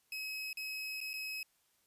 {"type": "tone with dropouts", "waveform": "30% pulse", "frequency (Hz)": 2558, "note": "D#7", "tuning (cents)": 47, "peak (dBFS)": -36, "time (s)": [0.12, 1.43], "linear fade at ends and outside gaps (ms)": 2, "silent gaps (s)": [[0.53, 0.571], [1.005, 1.012], [1.133, 1.138]], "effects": ["white hiss -74 dBFS RMS until 1.86 s", "resampled to 32000 Hz"]}